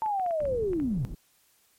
sine linear sweep, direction down, 896 to 111.5 Hz, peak -25 dBFS, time 0.02-1.05 s, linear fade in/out 0 ms
clicks, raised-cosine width 0.5 ms, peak -30 dBFS, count 8, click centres 0.061 / 0.197 / 0.263 / 0.309 / 0.404 / 0.454 / 0.733 / 0.8 s
pink low-pass noise, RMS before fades -39 dBFS, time 0.4-1.15 s, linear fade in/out 5 ms, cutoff 250 Hz, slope 12 dB/octave
effects white hiss -65 dBFS RMS until 1.78 s + MP3 64 kbps

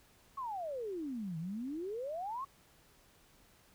sine exponential two-way sweep, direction down then up, 1129 to 155.56 to 1129 Hz, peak -37 dBFS, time 0.37-2.45 s, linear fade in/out 10 ms, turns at 1.38 s, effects pink hiss -65 dBFS RMS until 3.74 s

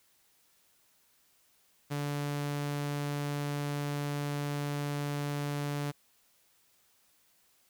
sawtooth tone, 144.7 Hz, D3, 25 cents flat, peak -28 dBFS, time 1.9-5.92 s, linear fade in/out 20 ms, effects white hiss -68 dBFS RMS until 7.69 s

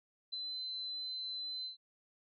sine tone with ADSR envelope, 4049 Hz, B7, 42 cents sharp, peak -34 dBFS, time 0.32-1.77 s, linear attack 18 ms, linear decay 6 ms, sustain -4 dB, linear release 120 ms, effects MP3 96 kbps

